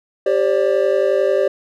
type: chord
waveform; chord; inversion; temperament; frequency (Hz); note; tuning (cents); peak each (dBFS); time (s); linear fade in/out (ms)
triangle; G suspended fourth; none; equal with one note detuned; 392 / 536.1 / 587.3; G4 / C5 / D5; 0 / +42 / 0; -16; 0.26-1.48; 5
effects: none